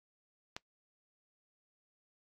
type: click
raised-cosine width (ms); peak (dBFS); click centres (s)
0.2; -22; 0.565
effects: noise-tail reverb RT60 0.1 s tail -21 dB re dry + AAC 64 kbps